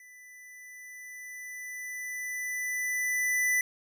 square tone with level ramp, 1991 Hz, B6, 14 cents sharp, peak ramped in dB -51 to -24 dBFS, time 0-3.61 s, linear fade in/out 2 ms, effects none

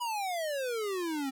square exponential sweep, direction down, 991 to 261.1 Hz, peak -32 dBFS, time 0-1.31 s, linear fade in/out 20 ms, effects none

